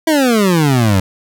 25% pulse exponential sweep, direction down, 329.6 to 91.2 Hz, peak -6 dBFS, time 0.07-1 s, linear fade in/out 5 ms, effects none

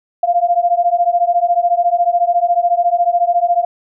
sine beating tone pair, 690 / 704 Hz, F5 / F5, -21 / +14 cents, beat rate 14 Hz, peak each -14 dBFS, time 0.23-3.65 s, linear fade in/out 5 ms, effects none

